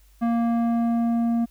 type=tone with low-pass filter sweep; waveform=square; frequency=233.1 Hz; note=A#3; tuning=in tune; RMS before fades=-22 dBFS; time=0.21-1.46 s; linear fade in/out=20 ms; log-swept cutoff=1100 to 510 Hz; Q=0.9; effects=added 50 Hz sine -52 dBFS peak until 1.5 s + white hiss -62 dBFS RMS until 1.5 s